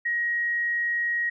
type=tone; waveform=sine; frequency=1890 Hz; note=A#6; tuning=23 cents sharp; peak=-23 dBFS; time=0.05-1.3 s; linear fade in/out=10 ms; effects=none